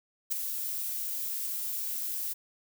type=noise with ADSR envelope; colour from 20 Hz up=violet; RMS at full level=-26 dBFS; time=0.3-2.34 s; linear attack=24 ms; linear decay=5 ms; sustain=-8 dB; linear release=18 ms; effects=none